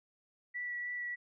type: tone with vibrato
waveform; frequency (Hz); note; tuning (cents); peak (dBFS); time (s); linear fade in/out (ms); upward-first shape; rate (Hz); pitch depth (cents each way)
sine; 1951; B6; -22; -36; 0.54-1.16; 20; sine; 3.3; 11
effects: none